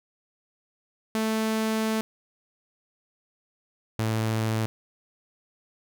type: tone pair in turn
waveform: sawtooth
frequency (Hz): 220 / 110.77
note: A3 / A2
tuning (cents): 0 / +12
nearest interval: octave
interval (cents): 1188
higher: first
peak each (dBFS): -20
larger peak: neither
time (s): 1.15-2.01 / 3.99-4.66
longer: first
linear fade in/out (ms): 0
effects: none